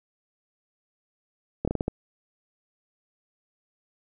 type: slowing click train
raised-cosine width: 2 ms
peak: -12 dBFS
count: 6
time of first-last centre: 1.65-1.881 s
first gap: 26 ms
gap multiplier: 1.29
effects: none